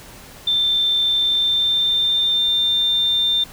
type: tone with pitch glide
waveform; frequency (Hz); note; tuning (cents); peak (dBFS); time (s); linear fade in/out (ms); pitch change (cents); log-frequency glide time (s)
sine; 3563 to 3600; A7 to A7; +21 to +39; -15; 0.47-3.44; 5; +18; 1.09-2.43
effects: pink hiss -41 dBFS RMS until 3.52 s